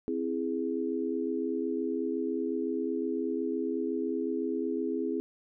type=chord; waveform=sine; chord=C augmented; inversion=none; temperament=equal; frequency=261.6 / 329.6 / 415.3 Hz; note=C4 / E4 / G#4; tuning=0 / 0 / 0 cents; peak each=-33 dBFS; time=0.08-5.2 s; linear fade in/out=0 ms; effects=none